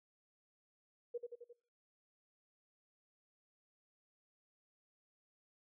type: tone with echo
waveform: sine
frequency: 478.4 Hz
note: A#4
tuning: 45 cents sharp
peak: -37 dBFS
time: 1.14-1.18 s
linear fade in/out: 10 ms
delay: 88 ms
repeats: 4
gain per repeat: -4 dB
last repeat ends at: 1.532 s
effects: noise-tail reverb RT60 0.5 s tail -23 dB re dry